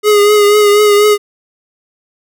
square tone with vibrato, 415.3 Hz, G#4, in tune, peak -6 dBFS, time 0.03-1.18 s, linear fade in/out 50 ms, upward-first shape triangle, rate 4.1 Hz, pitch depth 38 cents each way, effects none

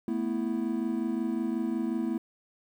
triangle chord, A suspended second, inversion none, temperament equal with one note detuned, 221.4 / 246.9 / 329.6 Hz, A3 / B3 / E4, +11 / 0 / 0 cents, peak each -30 dBFS, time 0.08-2.18 s, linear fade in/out 2 ms, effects 10-bit

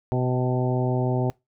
harmonic tone with a mistuned harmonic, 126.2 Hz, B2, 38 cents sharp, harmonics 1 / 2 / 3 / 4 / 5 / 6 / 7, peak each -23 / -29 / -28 / -34 / -32 / -34 / -36 dBFS, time 0.12-1.3 s, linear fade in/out 0 ms, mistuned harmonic 6, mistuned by +24 cents, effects noise-tail reverb RT60 0.2 s tail -23 dB re dry

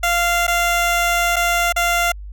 15% pulse tone with dropouts, 693 Hz, F5, 14 cents flat, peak -9 dBFS, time 0.03-2.12 s, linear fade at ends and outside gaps 5 ms, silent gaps 0.469-0.478 / 1.36-1.364 / 1.725-1.762 s, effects added 50 Hz sine -30 dBFS peak until 2.32 s

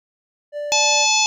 triangle tone, 587.3 Hz, D5, in tune, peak -22 dBFS, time 0.52-1.07 s, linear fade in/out 50 ms
harmonic tone, 864 Hz, A5, 32 cents flat, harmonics 1 / 3 / 4 / 5 / 6 / 7 / 8, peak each -21 / -20 / -23 / -24 / -24 / -22 / -23 dBFS, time 0.72-1.26 s, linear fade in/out 0 ms
effects none

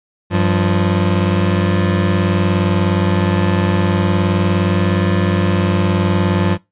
25% pulse tone pair together, 97.04 / 174.61 Hz, G2 / F3, -17 / 0 cents, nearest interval minor seventh, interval 1017 cents, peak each -11 / -13 dBFS, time 0.3-6.58 s, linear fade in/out 50 ms, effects noise-tail reverb RT60 0.2 s tail -20 dB re dry + resampled to 8000 Hz

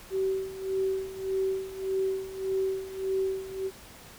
sine tone with tremolo, 382.7 Hz, G4, 42 cents flat, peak -24 dBFS, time 0.1-3.71 s, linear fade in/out 50 ms, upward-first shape sine, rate 1.7 Hz, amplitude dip 80%, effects pink hiss -49 dBFS RMS until 4.18 s

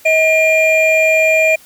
triangle tone pair together, 635.7 / 2400 Hz, D#5 / D7, +37 / +37 cents, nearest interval octave + major seventh, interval 2300 cents, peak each -10 dBFS, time 0.05-1.56 s, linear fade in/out 10 ms, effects white hiss -44 dBFS RMS until 1.65 s

